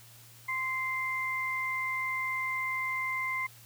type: tone pair together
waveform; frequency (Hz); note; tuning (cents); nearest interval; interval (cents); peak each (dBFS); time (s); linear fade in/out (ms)
sine; 1041 / 2087; C6 / C7; -9 / -5; octave; 1204; -35 / -31; 0.48-3.47; 10
effects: added 116 Hz sine -56 dBFS peak until 3.65 s + white hiss -55 dBFS RMS until 3.65 s